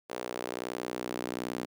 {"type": "tone with high-pass filter sweep", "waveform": "sawtooth", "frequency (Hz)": 61.3, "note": "B1", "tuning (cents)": -12, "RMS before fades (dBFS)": -37, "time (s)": [0.09, 1.66], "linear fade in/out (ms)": 20, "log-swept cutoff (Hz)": [460, 270], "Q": 1.6, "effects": []}